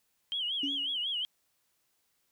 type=tone with vibrato; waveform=sine; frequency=3100 Hz; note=G7; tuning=20 cents flat; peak=-30 dBFS; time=0.32-1.25 s; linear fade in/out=0 ms; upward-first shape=sine; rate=5.5 Hz; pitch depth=140 cents each way
type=tone with exponential decay; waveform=sine; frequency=280 Hz; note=C#4; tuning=18 cents sharp; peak=-30 dBFS; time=0.63-1 s; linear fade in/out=5 ms; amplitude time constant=80 ms
effects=tanh soft clip ceiling -22 dBFS + white hiss -75 dBFS RMS until 2.31 s